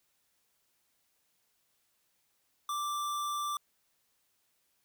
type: tone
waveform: square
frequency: 1175 Hz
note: D6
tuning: 1 cent sharp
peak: -33 dBFS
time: 2.69-3.57 s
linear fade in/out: 2 ms
effects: white hiss -75 dBFS RMS until 4.84 s